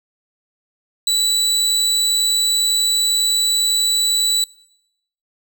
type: tone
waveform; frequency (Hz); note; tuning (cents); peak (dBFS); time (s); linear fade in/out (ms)
30% pulse; 3951; B7; 0; -12; 1.07-4.44; 2
effects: noise-tail reverb RT60 0.8 s tail -23 dB re dry